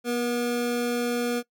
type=tone pair together; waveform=square; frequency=242.3 / 479.5 Hz; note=B3 / A#4; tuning=-33 / +49 cents; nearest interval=octave; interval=1182 cents; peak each=-28 dBFS; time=0.04-1.43 s; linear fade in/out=50 ms; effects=noise-tail reverb RT60 0.1 s tail -21 dB re dry